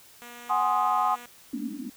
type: tone with pitch glide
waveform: 5% pulse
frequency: 240 to 241.8 Hz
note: B3 to B3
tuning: -49 to -36 cents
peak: -31 dBFS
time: 0.22-1.26 s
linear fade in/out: 0 ms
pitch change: +13 cents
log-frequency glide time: 0.34-0.71 s
type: chord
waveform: sine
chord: Ab dominant seventh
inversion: third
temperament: equal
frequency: 740 / 830.6 / 1046.5 / 1244.5 Hz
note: Gb5 / Ab5 / C6 / Eb6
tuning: 0 / 0 / 0 / 0 cents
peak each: -27 dBFS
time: 0.49-1.16 s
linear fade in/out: 20 ms
type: band-pass noise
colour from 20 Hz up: pink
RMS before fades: -34 dBFS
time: 1.53-1.9 s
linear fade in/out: 2 ms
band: 210 to 300 Hz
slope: 96 dB/octave
effects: white hiss -53 dBFS RMS until 1.96 s